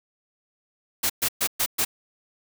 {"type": "noise bursts", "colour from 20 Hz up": "white", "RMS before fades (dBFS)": -23, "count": 5, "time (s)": [1.03, 1.85], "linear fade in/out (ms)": 10, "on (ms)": 68, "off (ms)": 120, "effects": []}